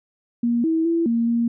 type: tone with pitch steps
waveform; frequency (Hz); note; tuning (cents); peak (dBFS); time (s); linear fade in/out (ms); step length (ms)
sine; 236.7 / 323.6 / 334.1 / 232.1 / 234.1; A#3 / E4 / E4 / A#3 / A#3; +27 / -32 / +23 / -7 / +8; -17; 0.43-1.48; 5; 210
effects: none